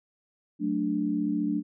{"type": "chord", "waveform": "sine", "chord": "D major", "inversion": "first", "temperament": "equal", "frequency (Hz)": [185, 220, 293.7], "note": ["F#3", "A3", "D4"], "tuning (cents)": [0, 0, 0], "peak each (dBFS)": [-32, -30, -27], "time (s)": [0.59, 1.63], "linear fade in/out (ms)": 50, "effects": []}